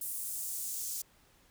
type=noise with high-pass filter sweep; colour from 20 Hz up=white; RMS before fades=-38 dBFS; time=0.01-1.02 s; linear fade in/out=5 ms; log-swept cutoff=9800 to 6300 Hz; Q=1.5; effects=pink hiss -65 dBFS RMS until 1.5 s